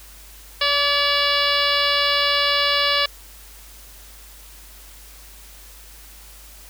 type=harmonic tone with a mistuned harmonic; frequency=572 Hz; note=D5; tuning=46 cents flat; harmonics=1 / 2 / 3 / 4 / 5 / 6 / 7 / 8 / 9; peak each=-26 / -24 / -25 / -26 / -24 / -25 / -25 / -28 / -29 dBFS; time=0.61-3.06 s; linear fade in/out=5 ms; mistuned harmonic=2; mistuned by=+16 cents; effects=added 50 Hz sine -44 dBFS peak until 6.69 s + white hiss -45 dBFS RMS until 6.69 s